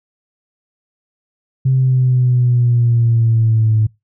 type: exponential sweep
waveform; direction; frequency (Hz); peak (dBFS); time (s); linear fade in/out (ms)
sine; down; 132.3 to 108.2; -9; 1.65-3.87; 10
effects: noise-tail reverb RT60 0.2 s tail -23 dB re dry + tanh soft clip ceiling -5 dBFS